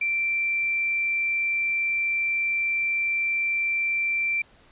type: tone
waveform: sine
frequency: 2349 Hz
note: D7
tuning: in tune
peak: -22 dBFS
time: 0.01-4.42 s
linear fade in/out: 5 ms
effects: pink hiss -56 dBFS RMS until 4.71 s + resampled to 8000 Hz